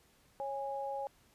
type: tone pair together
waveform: sine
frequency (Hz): 550 / 824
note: C#5 / G#5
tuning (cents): -14 / -14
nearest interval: perfect fifth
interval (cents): 700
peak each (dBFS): -39 / -38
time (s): 0.4-1.07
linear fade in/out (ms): 0
effects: pink hiss -67 dBFS RMS until 1.34 s + resampled to 32000 Hz